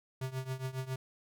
square tone with tremolo, 130.81 Hz, C3, in tune, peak -33 dBFS, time 0.21-0.96 s, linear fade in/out 5 ms, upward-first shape triangle, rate 7.3 Hz, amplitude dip 90%, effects none

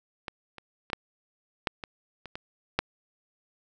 clicks, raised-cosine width 0.3 ms, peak -18 / -27 / -24 / -9 / -9 / -20 / -25 / -20 / -7 dBFS, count 9, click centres 0.282 / 0.583 / 0.901 / 0.932 / 1.672 / 1.838 / 2.257 / 2.355 / 2.79 s, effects none

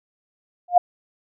sine tone with exponential growth, 710 Hz, F5, 28 cents sharp, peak -5 dBFS, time 0.68-0.78 s, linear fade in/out 5 ms, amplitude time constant 20 ms, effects none

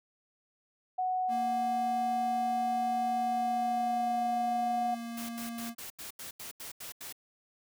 sine tone with pitch glide, 740 to 726 Hz, F#5 to F#5, 0 to -33 cents, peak -28 dBFS, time 0.98-4.95 s, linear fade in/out 10 ms, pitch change -33 cents, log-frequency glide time 3.16-4.18 s
square tone, 233.1 Hz, A#3, in tune, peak -38 dBFS, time 1.28-5.75 s, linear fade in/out 50 ms
white noise bursts, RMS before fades -43 dBFS, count 10, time 5.17-7.126 s, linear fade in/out 5 ms, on 120 ms, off 84 ms
effects none

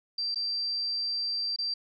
sine tone with dropouts, 4699 Hz, D8, in tune, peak -28 dBFS, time 0.18-1.74 s, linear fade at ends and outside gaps 5 ms, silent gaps 0.346-0.357 / 1.562-1.586 s, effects none

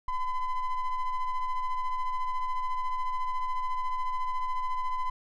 triangle ring-modulated tone, 510 Hz, C5, 44 cents flat, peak -22 dBFS, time 0.08-5.1 s, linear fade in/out 5 ms, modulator 503 Hz, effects none

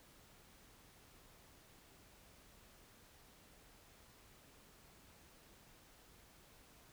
silence, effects pink hiss -64 dBFS RMS until 6.92 s

